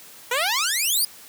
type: exponential sweep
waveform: 10% pulse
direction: up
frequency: 466.2 to 5030 Hz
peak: -12 dBFS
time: 0.31-1.05 s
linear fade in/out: 5 ms
effects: white hiss -45 dBFS RMS until 1.28 s + high-pass 100 Hz 12 dB/octave